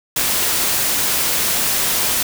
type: noise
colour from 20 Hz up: white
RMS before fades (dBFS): -18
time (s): 0.16-2.23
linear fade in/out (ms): 5
effects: none